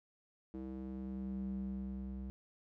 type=tone with band-pass filter sweep; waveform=square; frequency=65.1 Hz; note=C2; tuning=8 cents flat; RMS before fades=-42 dBFS; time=0.54-2.3 s; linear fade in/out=0 ms; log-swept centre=290 to 140 Hz; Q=3.2; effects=none